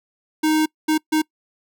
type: tone bursts at uneven times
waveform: square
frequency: 311.1 Hz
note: D#4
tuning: in tune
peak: -16 dBFS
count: 3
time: 0.43-0.66 / 0.88-0.98 / 1.12-1.22 s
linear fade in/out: 10 ms
effects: noise-tail reverb RT60 0.1 s tail -25 dB re dry